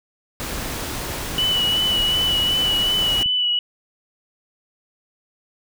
pink noise, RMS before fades -28 dBFS, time 0.4-3.23 s, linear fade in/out 0 ms
clicks, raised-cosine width 5 ms, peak -23 dBFS, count 7, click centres 0.738 / 1.382 / 1.463 / 1.909 / 2.002 / 2.084 / 3.26 s
sine tone with vibrato, 2960 Hz, F#7, in tune, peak -17 dBFS, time 1.38-3.59 s, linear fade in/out 2 ms, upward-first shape sine, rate 2.7 Hz, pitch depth 24 cents each way
effects none

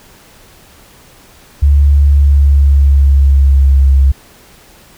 sine tone with pitch glide, 71.3 to 67.77 Hz, C#2 to C#2, +49 to -39 cents, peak -4 dBFS, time 1.62-4.12 s, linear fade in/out 10 ms, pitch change -88 cents, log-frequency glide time 1.99-3.89 s, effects pink hiss -42 dBFS RMS until 4.97 s

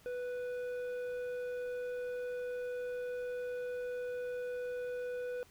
sine tone with tanh clipping, 493.9 Hz, B4, in tune, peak -38 dBFS, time 0.06-5.43 s, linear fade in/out 0 ms, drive 9 dB, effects pink hiss -63 dBFS RMS until 5.5 s

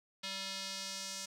square tone with band-pass filter sweep, 193.5 Hz, G3, 22 cents flat, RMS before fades -42 dBFS, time 0.23-1.26 s, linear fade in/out 10 ms, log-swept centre 3900 to 6200 Hz, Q 1.8, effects none

